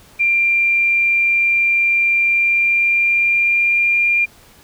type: tone with pitch glide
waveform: sine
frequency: 2378 to 2397 Hz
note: D7 to D7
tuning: +21 to +35 cents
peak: -12 dBFS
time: 0.19-4.26 s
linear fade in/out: 20 ms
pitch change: +14 cents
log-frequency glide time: 2.26-3.94 s
effects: pink hiss -47 dBFS RMS until 4.63 s